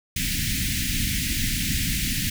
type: band-stop noise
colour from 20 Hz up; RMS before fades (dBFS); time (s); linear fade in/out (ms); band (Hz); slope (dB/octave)
pink; -25; 0.16-2.3; 5; 280 to 1800; 48
effects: none